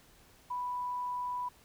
sine tone, 987.8 Hz, B5, in tune, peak -33 dBFS, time 0.5-1.49 s, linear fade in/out 10 ms, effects pink hiss -61 dBFS RMS until 1.64 s

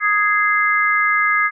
sine chord, Ab major, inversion second, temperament just, 1245.9 / 1661.2 / 2077 Hz, Eb6 / Ab6 / C7, +2 / 0 / -13 cents, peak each -18 dBFS, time 0-1.51 s, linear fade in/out 50 ms, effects none

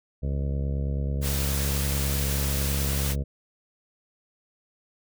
harmonic tone, 69.3 Hz, C#2, in tune, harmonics 1 / 2 / 3 / 4 / 5 / 6 / 7 / 8 / 9, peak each -26 / -30 / -37 / -43 / -48 / -45 / -42 / -47 / -47 dBFS, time 0.22-3.24 s, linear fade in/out 20 ms
white noise, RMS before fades -31 dBFS, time 1.21-3.16 s, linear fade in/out 50 ms
effects none

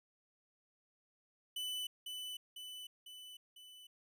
45% pulse tone with echo, 2996 Hz, F#7, 21 cents sharp, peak -38 dBFS, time 1.56-1.87 s, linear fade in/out 5 ms, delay 500 ms, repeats 4, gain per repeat -4 dB, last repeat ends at 3.87 s, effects none

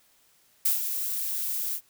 violet noise with ADSR envelope, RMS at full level -22 dBFS, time 0.65-1.81 s, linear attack 8 ms, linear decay 130 ms, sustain -8 dB, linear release 72 ms, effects white hiss -63 dBFS RMS until 1.89 s

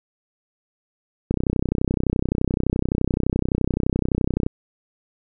click train, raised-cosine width 3 ms, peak -7 dBFS, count 101, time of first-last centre 1.31-4.465 s, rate 31.7 Hz, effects none

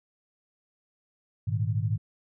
sine chord, Ab suspended second, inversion none, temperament just, 103.83 / 116.8 / 155.74 Hz, Ab2 / Bb2 / Eb3, 0 / +4 / +2 cents, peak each -27 / -29 / -33 dBFS, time 1.47-1.98 s, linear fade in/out 10 ms, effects none

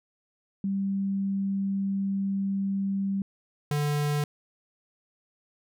sine / square tone pair in turn, 196 / 146.98 Hz, G3 / D3, 0 / +2 cents, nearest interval perfect fourth, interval 498 cents, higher first, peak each -25 dBFS, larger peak neither, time 0.64-3.22 / 3.71-4.24 s, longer first, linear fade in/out 2 ms, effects none

